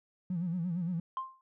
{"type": "tone with vibrato", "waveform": "triangle", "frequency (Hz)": 174.1, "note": "F3", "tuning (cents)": -5, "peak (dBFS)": -27, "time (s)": [0.3, 1], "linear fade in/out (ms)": 5, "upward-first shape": "sine", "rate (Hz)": 8.7, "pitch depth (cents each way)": 110}
{"type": "tone with exponential decay", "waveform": "sine", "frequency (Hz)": 1052, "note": "C6", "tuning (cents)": 9, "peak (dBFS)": -28, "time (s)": [1.17, 1.41], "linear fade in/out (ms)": 1, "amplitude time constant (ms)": 52}
{"effects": ["tanh soft clip ceiling -28 dBFS"]}